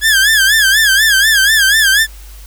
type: tone with vibrato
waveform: sawtooth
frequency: 1663 Hz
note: G#6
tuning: 2 cents sharp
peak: -4 dBFS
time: 0.01-2.07 s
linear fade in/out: 50 ms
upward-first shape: sine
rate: 4.1 Hz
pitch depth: 130 cents each way
effects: added 50 Hz sine -31 dBFS peak until 2.46 s + white hiss -41 dBFS RMS until 2.46 s